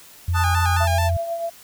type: tone with pitch glide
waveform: sine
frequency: 86.9 to 86.35 Hz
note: F2 to F2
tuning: -8 to -19 cents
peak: -18 dBFS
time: 0.28-1.17 s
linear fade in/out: 5 ms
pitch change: -11 cents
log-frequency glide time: 0.6-0.81 s
type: tone with vibrato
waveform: sawtooth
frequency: 846 Hz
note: G#5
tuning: 32 cents sharp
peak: -19 dBFS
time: 0.33-1.11 s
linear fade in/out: 50 ms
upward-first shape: square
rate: 4.6 Hz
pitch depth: 74 cents each way
type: chord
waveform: sine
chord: D# diminished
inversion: second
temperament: equal with one note detuned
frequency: 866.4 / 1244.5 / 1480 Hz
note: A5 / D#6 / F#6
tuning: -27 / 0 / 0 cents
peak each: -31 / -25 / -28 dBFS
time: 0.34-0.86 s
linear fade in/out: 20 ms
type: tone with tremolo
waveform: sine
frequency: 674 Hz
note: E5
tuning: 38 cents sharp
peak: -21 dBFS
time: 0.8-1.5 s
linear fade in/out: 10 ms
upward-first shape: triangle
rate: 8.1 Hz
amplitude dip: 55%
effects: white hiss -46 dBFS RMS until 1.63 s